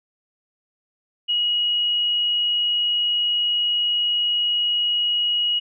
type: tone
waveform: sine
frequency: 2900 Hz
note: F#7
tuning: 35 cents flat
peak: -18 dBFS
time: 1.28-5.6 s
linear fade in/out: 20 ms
effects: none